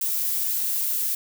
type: noise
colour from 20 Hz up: violet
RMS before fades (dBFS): -25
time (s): 0.01-1.15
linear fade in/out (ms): 5
effects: none